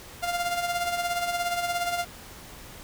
sawtooth tone with tremolo, 698.5 Hz, F5, in tune, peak -20 dBFS, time 0.22-2.05 s, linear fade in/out 20 ms, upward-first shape sine, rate 17 Hz, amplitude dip 55%, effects pink hiss -45 dBFS RMS until 2.83 s

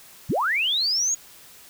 sine linear sweep, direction up, 69.9 to 6800 Hz, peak -20 dBFS, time 0.29-1.15 s, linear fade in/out 10 ms, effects white hiss -48 dBFS RMS until 1.69 s

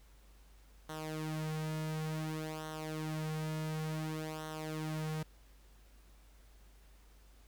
sawtooth tone with flanger, 156.2 Hz, D#3, 7 cents sharp, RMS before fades -39 dBFS, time 0.89-5.23 s, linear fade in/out 5 ms, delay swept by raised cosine 0.41 to 3.81 ms, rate 0.56 Hz, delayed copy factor -0.7, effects added 50 Hz sine -58 dBFS peak until 7.47 s + pink hiss -67 dBFS RMS until 7.47 s

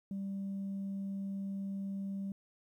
sine tone, 196 Hz, G3, in tune, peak -34 dBFS, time 0.11-2.32 s, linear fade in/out 2 ms, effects tanh soft clip ceiling -34 dBFS + 12-bit

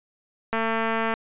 click train, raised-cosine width 0.5 ms, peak -11 dBFS, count 138, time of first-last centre 0.53-1.139 s, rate 225 Hz, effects resampled to 8000 Hz

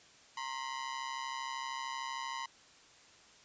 sawtooth ring-modulated tone, 995 Hz, B5, 13 cents sharp, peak -31 dBFS, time 0.37-2.46 s, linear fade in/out 5 ms, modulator 66.5 Hz, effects white hiss -60 dBFS RMS until 3.44 s + resampled to 16000 Hz

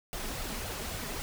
pink noise with flanger, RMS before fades -37 dBFS, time 0.13-1.22 s, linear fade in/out 0 ms, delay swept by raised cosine 1.4 to 4.9 ms, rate 3.7 Hz, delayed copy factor +0.6, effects none

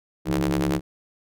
sawtooth ring-modulated tone, 70.9 Hz, C#2, 40 cents sharp, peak -14 dBFS, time 0.25-0.81 s, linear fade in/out 50 ms, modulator 243 Hz, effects none

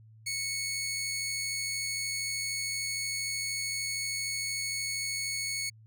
15% pulse tone with amplitude modulation, 2208 Hz, C#7, 7 cents flat, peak -24 dBFS, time 0.26-5.7 s, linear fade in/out 10 ms, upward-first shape sine, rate 93.1 Hz, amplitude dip 25%, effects added 110 Hz sine -52 dBFS peak until 5.86 s

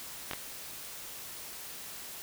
clicks, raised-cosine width 0.3 ms, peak -18 dBFS, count 2, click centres 0.312 / 0.334 s, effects white hiss -44 dBFS RMS until 2.22 s

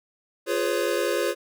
square chord, C# dominant seventh, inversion first, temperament equal with one note detuned, 349.2 / 415.3 / 503.7 / 554.4 Hz, E#4 / G#4 / B4 / C#5, 0 / 0 / +34 / 0 cents, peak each -29 dBFS, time 0.46-1.35 s, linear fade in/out 50 ms, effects none

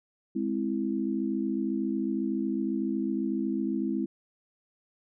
sine chord, Ab augmented, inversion none, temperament equal, 207.7 / 261.6 / 329.6 Hz, Ab3 / C4 / E4, 0 / 0 / 0 cents, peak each -31 dBFS, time 0.35-4.06 s, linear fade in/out 10 ms, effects none

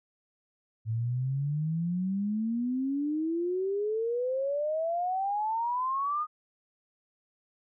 sine exponential sweep, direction up, 108.9 to 1244.5 Hz, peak -27 dBFS, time 0.85-6.27 s, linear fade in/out 50 ms, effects none

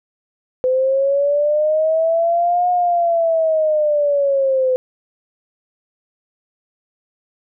sine linear two-way sweep, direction up then down, 507 to 720 to 507 Hz, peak -13 dBFS, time 0.64-4.76 s, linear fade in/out 0 ms, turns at 2.7 s, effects none

